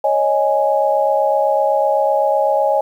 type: chord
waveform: sine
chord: C# suspended second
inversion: none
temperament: equal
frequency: 554.4 / 622.3 / 830.6 Hz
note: C#5 / D#5 / G#5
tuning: 0 / 0 / 0 cents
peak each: -17 dBFS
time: 0.04-2.81 s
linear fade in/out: 5 ms
effects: 8-bit